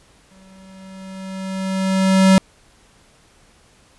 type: tone with exponential growth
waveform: square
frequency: 190.4 Hz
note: F#3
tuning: 50 cents sharp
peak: -8 dBFS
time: 0.31-2.38 s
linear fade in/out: 0 ms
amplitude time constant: 450 ms
effects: pink hiss -53 dBFS RMS until 3.98 s + resampled to 24000 Hz